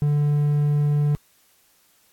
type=tone; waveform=triangle; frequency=146.83 Hz; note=D3; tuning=in tune; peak=-15 dBFS; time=0.02-1.15 s; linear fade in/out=0 ms; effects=white hiss -60 dBFS RMS until 2.12 s + AAC 64 kbps